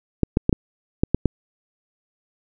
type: clicks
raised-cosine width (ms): 3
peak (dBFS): -3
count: 7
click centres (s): 0.233 / 0.371 / 0.494 / 0.528 / 1.035 / 1.146 / 1.257
effects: none